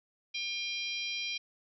harmonic tone with a mistuned harmonic, 799 Hz, G5, 33 cents sharp, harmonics 3 / 4 / 5 / 6 / 7, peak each -37 / -39 / -41 / -43 / -44 dBFS, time 0.34-1.38 s, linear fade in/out 10 ms, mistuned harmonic 6, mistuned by +23 cents, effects none

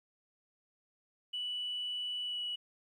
sine tone with pitch glide, 2960 to 2936 Hz, F#7 to F#7, 0 to -14 cents, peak -34 dBFS, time 1.33-2.56 s, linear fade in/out 10 ms, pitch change -14 cents, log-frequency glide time 2.24-2.4 s, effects tanh soft clip ceiling -30 dBFS + 12-bit

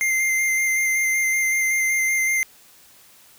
square tone with vibrato, 2093 Hz, C7, in tune, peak -19 dBFS, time 0.01-2.43 s, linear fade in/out 0 ms, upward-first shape square, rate 5.3 Hz, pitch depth 12 cents each way, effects white hiss -51 dBFS RMS until 3.38 s

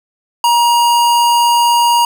square tone, 948 Hz, A#5, 29 cents sharp, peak -9 dBFS, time 0.44-2.05 s, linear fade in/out 2 ms, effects none

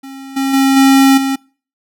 square tone with level steps, 270.2 Hz, C#4, 44 cents flat, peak -29 / -14 / -9 / -6 / -14 dBFS, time 0.03-1.36 s, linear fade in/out 10 ms, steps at 0.36 / 0.53 / 0.76 / 1.17 s, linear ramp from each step 10 ms, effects noise-tail reverb RT60 0.4 s tail -25 dB re dry

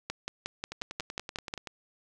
two click trains, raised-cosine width 0.2 ms, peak -16 / -21 dBFS, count 9 / 11, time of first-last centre 0.1-1.539 / 0.72-1.672 s, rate 5.56 / 10.5 Hz, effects none

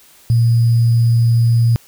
sine tone with sample-and-hold, 116.54 Hz, A#2, in tune, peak -9 dBFS, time 0.3-1.76 s, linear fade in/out 0 ms, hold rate 4900 Hz, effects white hiss -47 dBFS RMS until 1.87 s

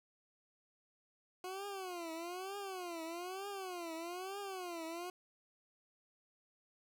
20% pulse tone with vibrato, 361.8 Hz, F#4, 39 cents flat, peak -37 dBFS, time 1.44-5.1 s, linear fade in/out 2 ms, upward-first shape triangle, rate 1.1 Hz, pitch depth 210 cents each way, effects none

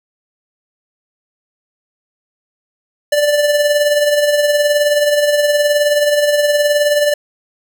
square tone with tremolo, 587.3 Hz, D5, in tune, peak -9 dBFS, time 3.12-7.14 s, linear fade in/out 5 ms, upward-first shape triangle, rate 19 Hz, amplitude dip 55%, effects none

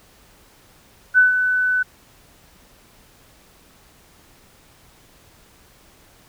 sine tone with ADSR envelope, 1500 Hz, F#6, 23 cents sharp, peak -8 dBFS, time 1.14-1.83 s, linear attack 39 ms, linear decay 140 ms, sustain -8 dB, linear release 8 ms, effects pink hiss -52 dBFS RMS until 6.28 s

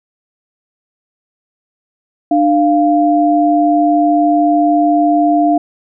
sine tone pair together, 298.9 / 695 Hz, D4 / F5, +31 / -9 cents, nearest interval octave + minor third, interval 1460 cents, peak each -11 dBFS, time 2.31-5.58 s, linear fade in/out 5 ms, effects none

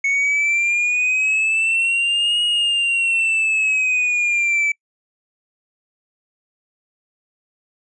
triangle linear two-way sweep, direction up then down, 2205 to 2887 to 2302 Hz, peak -14 dBFS, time 0.04-4.72 s, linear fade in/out 5 ms, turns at 2.43 s, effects noise-tail reverb RT60 0.1 s tail -26 dB re dry + resampled to 22050 Hz

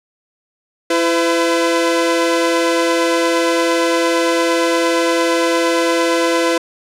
sawtooth tone pair together, 335.1 / 507 Hz, E4 / B4, +29 / +45 cents, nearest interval perfect fifth, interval 716 cents, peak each -12 dBFS, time 0.9-6.58 s, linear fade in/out 5 ms, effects low-pass 9000 Hz 12 dB/octave

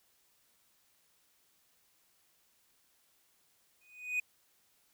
triangle tone with exponential growth, 2487 Hz, D#7, 1 cent flat, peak -26 dBFS, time 3.81-4.2 s, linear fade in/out 5 ms, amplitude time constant 84 ms, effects white hiss -71 dBFS RMS until 4.93 s

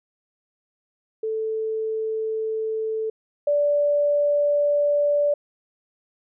sine tone pair in turn, 440 / 582 Hz, A4 / D5, 0 / -16 cents, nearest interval perfect fourth, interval 484 cents, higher second, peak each -23 / -17 dBFS, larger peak second, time 1.23-3.1 / 3.47-5.34 s, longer neither, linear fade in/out 5 ms, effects none

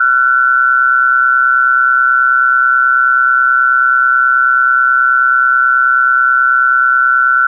sine tone pair together, 1361.7 / 1491 Hz, F6 / F#6, -44 / +13 cents, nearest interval major second, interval 157 cents, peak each -10 dBFS, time 0-7.47 s, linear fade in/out 5 ms, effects none

